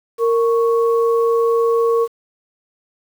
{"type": "tone pair together", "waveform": "sine", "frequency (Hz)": [462.1, 1108.7], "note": ["A#4", "C#6"], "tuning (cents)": [-15, 0], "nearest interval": "octave + minor third", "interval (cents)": 1515, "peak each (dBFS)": [-13, -22], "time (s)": [0.18, 2.08], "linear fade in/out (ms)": 50, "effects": ["7-bit"]}